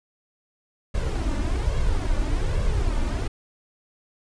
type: noise with flanger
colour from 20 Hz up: brown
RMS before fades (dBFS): -23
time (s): 0.94-3.28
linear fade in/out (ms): 10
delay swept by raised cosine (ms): 1.8 to 3.4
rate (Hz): 1.2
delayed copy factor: +0.6
effects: resampled to 22050 Hz